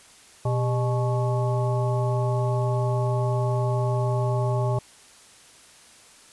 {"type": "harmonic tone with a mistuned harmonic", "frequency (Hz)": 122.4, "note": "B2", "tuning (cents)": -15, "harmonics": [1, 3, 5, 7, 9], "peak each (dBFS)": [-22, -31, -30, -33, -36], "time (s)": [0.45, 4.79], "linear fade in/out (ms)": 5, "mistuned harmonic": 3, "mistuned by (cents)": 140, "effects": ["white hiss -51 dBFS RMS until 6.32 s", "resampled to 24000 Hz"]}